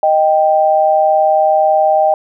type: tone pair together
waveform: sine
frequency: 622.3 / 784 Hz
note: D#5 / G5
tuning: 0 / 0 cents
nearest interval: major third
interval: 400 cents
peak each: -11 dBFS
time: 0.03-2.14 s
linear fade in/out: 2 ms
effects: none